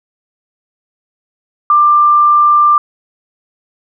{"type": "tone", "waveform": "sine", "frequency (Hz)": 1187, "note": "D6", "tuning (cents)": 18, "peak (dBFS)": -5, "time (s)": [1.7, 2.78], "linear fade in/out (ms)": 2, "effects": []}